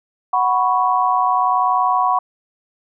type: chord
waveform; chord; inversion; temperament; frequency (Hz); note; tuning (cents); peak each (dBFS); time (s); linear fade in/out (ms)
sine; F# suspended fourth; none; equal; 740 / 987.8 / 1108.7; F#5 / B5 / C#6; 0 / 0 / 0; -18; 0.33-2.19; 5
effects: none